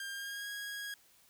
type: tone with pitch glide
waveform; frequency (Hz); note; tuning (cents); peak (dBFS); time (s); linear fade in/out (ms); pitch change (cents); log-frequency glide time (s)
sawtooth; 1600 to 1646.9; G6 to G#6; +35 to -15; -36; 0-0.94; 2; +50; 0.11-0.49
effects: white hiss -65 dBFS RMS until 1.29 s